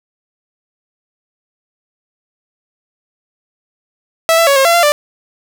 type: tone with pitch steps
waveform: sawtooth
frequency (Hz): 656 / 667 / 558 / 538 / 679 / 689 / 590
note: E5 / E5 / C#5 / C5 / F5 / F5 / D5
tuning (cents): -9 / +20 / +11 / +48 / -49 / -24 / +8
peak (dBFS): -4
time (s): 4.29-4.92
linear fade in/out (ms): 0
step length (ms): 90
effects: none